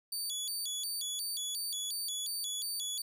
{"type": "tone with vibrato", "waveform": "20% pulse", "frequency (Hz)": 3951, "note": "B7", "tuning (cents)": 0, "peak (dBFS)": -29, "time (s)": [0.12, 3.02], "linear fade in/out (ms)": 5, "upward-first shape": "square", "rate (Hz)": 2.8, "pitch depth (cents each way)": 260, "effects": []}